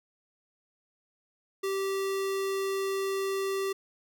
square tone, 389.1 Hz, G4, 13 cents flat, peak -29 dBFS, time 1.63-3.73 s, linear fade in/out 10 ms, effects none

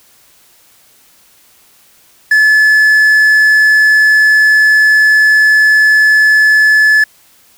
triangle tone with quantisation, 1725 Hz, A6, 35 cents flat, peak -3 dBFS, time 2.31-7.04 s, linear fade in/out 5 ms, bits 5, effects white hiss -47 dBFS RMS until 7.57 s

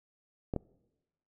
clicks, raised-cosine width 2 ms, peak -19 dBFS, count 2, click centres 0.538 / 0.563 s, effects noise-tail reverb RT60 1.0 s tail -23 dB re dry

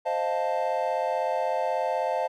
triangle chord, F dominant seventh, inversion second, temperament equal, 523.3 / 622.3 / 698.5 / 880 Hz, C5 / Eb5 / F5 / A5, 0 / 0 / 0 / 0 cents, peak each -28 dBFS, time 0.05-2.28 s, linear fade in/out 20 ms, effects none

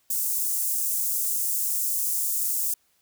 white high-pass noise, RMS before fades -26 dBFS, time 0.1-2.74 s, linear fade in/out 5 ms, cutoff 7100 Hz, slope 24 dB/octave, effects white hiss -67 dBFS RMS until 3.01 s

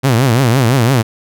sawtooth tone with vibrato, 124.4 Hz, B2, 13 cents sharp, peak -5 dBFS, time 0.03-1.03 s, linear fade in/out 20 ms, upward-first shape triangle, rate 5.9 Hz, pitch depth 230 cents each way, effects none

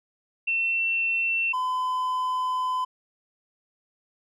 sine / triangle tone pair in turn, 2699 / 1014.8 Hz, E7 / B5, +40 / +47 cents, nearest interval octave + perfect fourth, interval 1693 cents, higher first, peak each -22 dBFS, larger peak neither, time 0.47-1.53 / 1.53-2.85 s, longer second, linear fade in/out 10 ms, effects none

